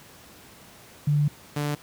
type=tone pair in turn; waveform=sine / sawtooth; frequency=146.83 / 146.83 Hz; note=D3 / D3; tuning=0 / 0 cents; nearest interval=unison; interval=0 cents; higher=neither; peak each=-18 / -21 dBFS; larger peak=first; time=1.07-1.28 / 1.56-1.75 s; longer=first; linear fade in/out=5 ms; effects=pink hiss -49 dBFS RMS until 1.82 s + high-pass 80 Hz 12 dB/octave